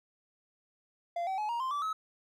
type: tone with pitch steps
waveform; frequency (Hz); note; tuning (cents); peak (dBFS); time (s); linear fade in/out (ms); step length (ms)
triangle; 689 / 764.5 / 848.3 / 941.2 / 1044.3 / 1158.8 / 1285.7; F5 / G5 / G#5 / A#5 / C6 / D6 / E6; -24 / -44 / +36 / +16 / -4 / -24 / -44; -29; 1.16-1.93; 5; 110
effects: none